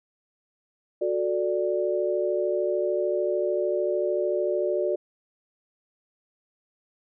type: chord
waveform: sine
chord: D major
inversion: first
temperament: just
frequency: 367.1 / 440.5 / 587.3 Hz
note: F#4 / A4 / D5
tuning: -14 / +2 / 0 cents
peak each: -26 / -30 / -26 dBFS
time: 1.01-4.96 s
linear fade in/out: 10 ms
effects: none